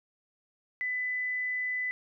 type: tone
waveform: sine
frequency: 2000 Hz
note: B6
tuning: 21 cents sharp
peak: -29 dBFS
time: 0.81-1.91 s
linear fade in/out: 0 ms
effects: none